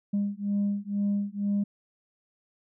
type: beating tone pair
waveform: sine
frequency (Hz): 201.5 / 203.6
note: G3 / G#3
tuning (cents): +48 / -34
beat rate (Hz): 2.1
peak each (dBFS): -27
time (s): 0.13-1.64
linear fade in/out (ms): 10
effects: tanh soft clip ceiling -21 dBFS